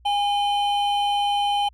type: tone pair together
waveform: triangle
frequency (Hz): 816 / 3067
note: G#5 / G7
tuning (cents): -31 / -38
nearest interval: octave + major seventh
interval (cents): 2293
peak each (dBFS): -18 / -26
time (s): 0.05-1.69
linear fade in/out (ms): 10
effects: added 60 Hz sine -50 dBFS peak until 1.73 s